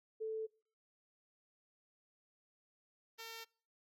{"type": "tone pair in turn", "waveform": ["sine", "5% pulse"], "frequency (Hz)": [440, 454.2], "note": ["A4", "A#4"], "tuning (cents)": [0, -45], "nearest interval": "minor second", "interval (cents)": 55, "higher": "second", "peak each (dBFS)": [-37, -35], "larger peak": "second", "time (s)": [[0.2, 0.47], [3.18, 3.45]], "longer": "neither", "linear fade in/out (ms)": 20, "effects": ["noise-tail reverb RT60 0.5 s tail -25 dB re dry", "MP3 64 kbps"]}